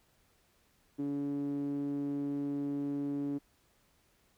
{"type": "tone with band-pass filter", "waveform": "sawtooth", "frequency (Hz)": 142.2, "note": "C#3", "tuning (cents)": 45, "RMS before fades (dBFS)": -35, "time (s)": [0.98, 3.39], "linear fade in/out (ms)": 20, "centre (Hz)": 310, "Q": 8, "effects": ["pink hiss -70 dBFS RMS until 4.37 s"]}